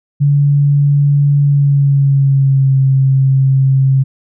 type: tone with pitch glide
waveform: sine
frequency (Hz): 143.1 to 134.29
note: D3 to C3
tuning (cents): -45 to +45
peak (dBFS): -7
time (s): 0.2-4.04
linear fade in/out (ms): 20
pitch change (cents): -110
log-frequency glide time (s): 1.42-2.77
effects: none